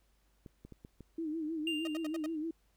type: clicks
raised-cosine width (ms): 3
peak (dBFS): -36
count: 5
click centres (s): 0.462 / 0.65 / 0.723 / 0.849 / 1.007
type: tone with vibrato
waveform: sine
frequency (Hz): 316.1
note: D#4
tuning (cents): +27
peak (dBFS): -34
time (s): 1.18-2.51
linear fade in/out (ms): 5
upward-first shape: sine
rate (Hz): 6.4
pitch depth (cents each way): 87
type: tone with exponential decay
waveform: triangle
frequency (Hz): 2794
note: F7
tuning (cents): 0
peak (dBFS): -30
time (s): 1.67-2.36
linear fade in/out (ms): 2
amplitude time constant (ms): 150
type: tone bursts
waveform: sawtooth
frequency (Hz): 622.3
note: D#5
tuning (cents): 0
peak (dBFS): -37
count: 5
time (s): 1.85-2.261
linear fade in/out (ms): 2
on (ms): 23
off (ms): 74
effects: added 50 Hz sine -70 dBFS peak until 2.76 s + pink hiss -75 dBFS RMS until 2.76 s